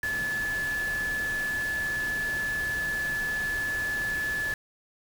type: tone in noise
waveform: sine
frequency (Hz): 1725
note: A6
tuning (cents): -35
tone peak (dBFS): -27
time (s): 0.03-4.54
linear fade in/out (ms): 2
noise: pink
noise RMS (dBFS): -39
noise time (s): 0.03-4.54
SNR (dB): +9
effects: none